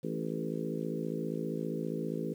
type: harmonic tone with a mistuned harmonic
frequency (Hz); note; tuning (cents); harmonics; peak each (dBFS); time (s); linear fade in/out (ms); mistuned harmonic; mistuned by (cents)
55; A1; 0; 3 / 4 / 5 / 6 / 7 / 8 / 9; -38 / -39 / -40 / -41 / -41 / -42 / -43; 0.03-2.34; 10; 8; -15
effects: 10-bit